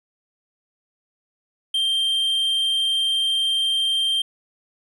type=tone; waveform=triangle; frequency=3163 Hz; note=G7; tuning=15 cents sharp; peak=-17 dBFS; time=1.74-4.22 s; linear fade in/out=5 ms; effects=none